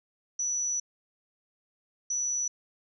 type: tone bursts at uneven times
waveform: sine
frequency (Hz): 5920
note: F#8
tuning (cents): 0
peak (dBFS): -27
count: 2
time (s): 0.39-0.8 / 2.1-2.48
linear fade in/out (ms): 5
effects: none